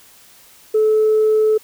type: tone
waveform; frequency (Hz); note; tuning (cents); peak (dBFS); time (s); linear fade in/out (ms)
sine; 433; A4; -28; -10; 0.74-1.58; 10
effects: tanh soft clip ceiling -8 dBFS + white hiss -47 dBFS RMS until 1.63 s